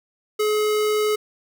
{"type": "tone", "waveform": "square", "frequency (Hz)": 424.9, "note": "G#4", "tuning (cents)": 40, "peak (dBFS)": -19, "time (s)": [0.39, 1.16], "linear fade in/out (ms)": 10, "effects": []}